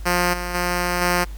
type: tone with level steps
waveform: 5% pulse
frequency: 177 Hz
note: F3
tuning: 23 cents sharp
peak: -6 / -15 / -9 / -6 dBFS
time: 0.05-1.25 s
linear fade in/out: 20 ms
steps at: 0.33 / 0.54 / 1.01 s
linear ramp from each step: 10 ms
effects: added 50 Hz sine -30 dBFS peak until 1.37 s + pink hiss -48 dBFS RMS until 1.37 s